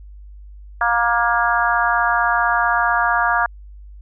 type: harmonic tone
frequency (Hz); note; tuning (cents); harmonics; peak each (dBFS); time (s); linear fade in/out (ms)
235.6; A#3; +19; 3 / 4 / 5 / 6 / 7; -21 / -21 / -21 / -21 / -21; 0.81-3.46; 2
effects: added 50 Hz sine -36 dBFS peak until 4.01 s